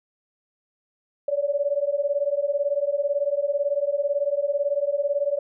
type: beating tone pair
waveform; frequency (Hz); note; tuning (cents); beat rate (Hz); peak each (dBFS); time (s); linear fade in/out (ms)
sine; 562 / 580; C#5 / D5; +24 / -22; 18; -24; 1.28-5.39; 5
effects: none